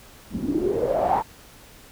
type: noise with low-pass filter sweep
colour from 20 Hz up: white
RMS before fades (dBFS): -23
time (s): 0.3-1.23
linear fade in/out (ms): 50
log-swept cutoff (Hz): 210 to 930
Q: 9.6
effects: pink hiss -48 dBFS RMS until 1.91 s